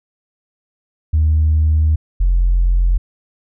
sine tone pair in turn, 77.78 / 43.93 Hz, D#2 / F1, 0 / +11 cents, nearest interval minor seventh, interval 989 cents, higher first, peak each -9 dBFS, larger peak neither, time 1.13-1.96 / 2.2-2.98 s, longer first, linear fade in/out 10 ms, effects tanh soft clip ceiling -7 dBFS

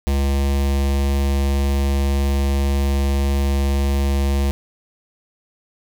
square tone with notch filter, 69.3 Hz, C#2, in tune, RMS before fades -18 dBFS, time 0.07-4.51 s, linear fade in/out 0 ms, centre 1400 Hz, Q 1.9, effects none

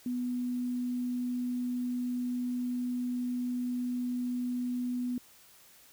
sine tone with quantisation, 246.9 Hz, B3, in tune, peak -30 dBFS, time 0.06-5.18 s, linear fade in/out 2 ms, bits 10, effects white hiss -58 dBFS RMS until 5.92 s

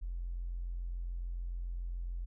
triangle tone with tanh clipping, 43.51 Hz, F1, 6 cents flat, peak -35 dBFS, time 0.01-2.26 s, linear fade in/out 20 ms, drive 2 dB, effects none

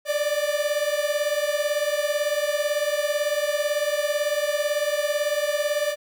45% pulse beating tone pair, 581 / 599 Hz, D5 / D5, -19 / +34 cents, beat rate 18 Hz, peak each -25 dBFS, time 0.05-5.96 s, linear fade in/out 50 ms, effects 10-bit

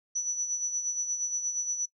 sine tone with tremolo, 5930 Hz, F#8, 3 cents sharp, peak -26 dBFS, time 0.15-1.86 s, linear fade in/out 10 ms, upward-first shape sine, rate 8.5 Hz, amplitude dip 55%, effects noise-tail reverb RT60 0.1 s tail -22 dB re dry

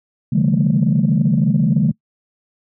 sine tone cluster, 137.6 / 151.3 / 169.2 / 200.4 / 223.9 Hz, C#3 / D#3 / E3 / G3 / A3, -12 / -48 / +45 / +38 / +30 cents, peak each -18 dBFS, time 0.32-1.92 s, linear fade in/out 10 ms, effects noise-tail reverb RT60 0.1 s tail -23 dB re dry + tanh soft clip ceiling -5 dBFS

